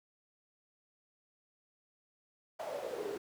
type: noise with high-pass filter sweep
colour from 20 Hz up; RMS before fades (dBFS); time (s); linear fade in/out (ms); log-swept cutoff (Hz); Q
brown; -40; 2.59-3.18; 10; 670 to 380; 7.5
effects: none